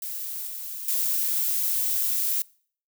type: noise with level steps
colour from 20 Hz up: violet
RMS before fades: -33 / -35 / -25 dBFS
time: 0.02-2.42 s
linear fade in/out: 2 ms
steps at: 0.47 / 0.88 s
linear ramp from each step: 2 ms
effects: noise-tail reverb RT60 0.5 s tail -24 dB re dry